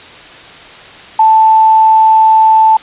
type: tone with tanh clipping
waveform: triangle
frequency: 880 Hz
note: A5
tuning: in tune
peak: -3 dBFS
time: 1.19-2.77 s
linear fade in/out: 5 ms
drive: 3 dB
effects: white hiss -33 dBFS RMS until 2.82 s + resampled to 8000 Hz